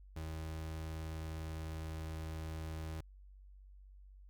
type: tone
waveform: 35% pulse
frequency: 79.6 Hz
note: D#2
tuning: 40 cents sharp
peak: -39 dBFS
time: 0.16-3.01 s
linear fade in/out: 5 ms
effects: added 48 Hz sine -54 dBFS peak until 4.29 s